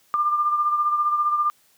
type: beating tone pair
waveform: sine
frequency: 1195 / 1210 Hz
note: D6 / D#6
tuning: +30 / -49 cents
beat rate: 15 Hz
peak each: -19 / -28 dBFS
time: 0.14-1.5 s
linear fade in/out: 0 ms
effects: white hiss -60 dBFS RMS until 1.77 s + high-pass 80 Hz 12 dB/octave